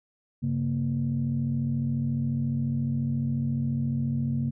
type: tone cluster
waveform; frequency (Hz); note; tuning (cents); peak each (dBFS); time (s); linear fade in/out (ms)
sine; 97.7 / 137.6 / 231.9; G2 / C#3 / A#3; -5 / -12 / -9; -34 / -26 / -28; 0.42-4.51; 20
effects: tanh soft clip ceiling -17 dBFS